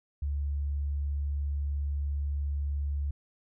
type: tone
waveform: sine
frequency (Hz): 71.5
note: D2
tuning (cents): -46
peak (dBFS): -28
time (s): 0.22-3.11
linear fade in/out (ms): 5
effects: none